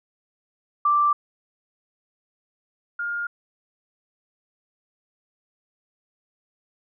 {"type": "tone pair in turn", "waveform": "sine", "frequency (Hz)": [1174.7, 1414.1], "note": ["D6", "F6"], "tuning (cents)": [0, 21], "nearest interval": "minor third", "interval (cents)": 321, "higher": "second", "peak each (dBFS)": [-16, -25], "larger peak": "first", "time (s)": [[0.85, 1.13], [2.99, 3.27]], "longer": "neither", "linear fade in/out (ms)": 5, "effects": []}